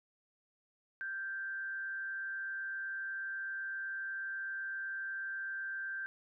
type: tone with frequency modulation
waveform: sine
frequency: 1568 Hz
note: G6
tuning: in tune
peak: -37 dBFS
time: 1.01-6.06 s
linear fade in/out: 0 ms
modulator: 145 Hz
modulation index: 0.32
effects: none